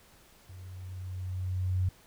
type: tone with level ramp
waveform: sine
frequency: 92.2 Hz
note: F#2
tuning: 6 cents flat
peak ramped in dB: -44 to -24 dBFS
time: 0.49-1.89 s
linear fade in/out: 5 ms
effects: pink hiss -59 dBFS RMS until 2.06 s